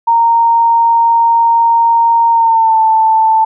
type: tone with pitch glide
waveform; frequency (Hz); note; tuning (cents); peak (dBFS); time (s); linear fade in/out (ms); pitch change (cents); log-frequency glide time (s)
sine; 926 to 884.2; A#5 to A5; -12 to +8; -6; 0.07-3.45; 10; -80; 2.31-2.8
effects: none